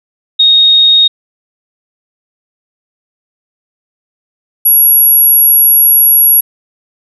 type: tone pair in turn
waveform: sine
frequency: 3729 / 11317 Hz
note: A#7 / F9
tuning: 0 / +22 cents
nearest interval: octave + perfect fifth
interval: 1922 cents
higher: second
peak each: -3 dBFS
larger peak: neither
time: 0.39-1.08 / 4.65-6.41 s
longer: second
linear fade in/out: 10 ms
effects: none